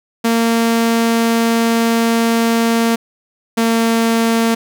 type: tone pair in turn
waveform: sawtooth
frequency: 229.8 / 228.3 Hz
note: A#3 / A#3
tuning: -25 / -36 cents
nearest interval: unison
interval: 11 cents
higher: first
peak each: -8 dBFS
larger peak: neither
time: 0.24-2.96 / 3.57-4.55 s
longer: first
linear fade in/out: 10 ms
effects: none